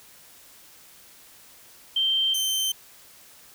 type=tone pair in turn; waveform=sine / sawtooth; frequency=3136 / 3105 Hz; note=G7 / G7; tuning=0 / -17 cents; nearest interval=unison; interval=17 cents; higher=first; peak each=-20 dBFS; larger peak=neither; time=1.96-2.34 / 2.34-2.72 s; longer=neither; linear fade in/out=5 ms; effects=white hiss -51 dBFS RMS until 3.54 s